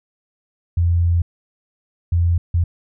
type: tone bursts at uneven times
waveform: sine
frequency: 85.7 Hz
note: F2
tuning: 32 cents flat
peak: -13 dBFS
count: 3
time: 0.77-1.22 / 2.12-2.38 / 2.54-2.64 s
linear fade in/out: 5 ms
effects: none